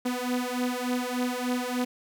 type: beating tone pair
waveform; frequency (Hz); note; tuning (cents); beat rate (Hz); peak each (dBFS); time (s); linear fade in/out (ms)
sawtooth; 246.9 / 250.3; B3 / B3; 0 / +23; 3.4; -26; 0.05-1.85; 10
effects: 10-bit